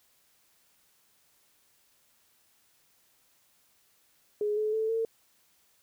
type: tone with pitch steps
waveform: sine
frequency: 418 / 429 / 440.3 / 451.9 Hz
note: G#4 / A4 / A4 / A4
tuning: +11 / -44 / +1 / +46 cents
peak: -26 dBFS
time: 4.41-5.05 s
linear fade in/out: 2 ms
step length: 160 ms
effects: white hiss -67 dBFS RMS until 5.82 s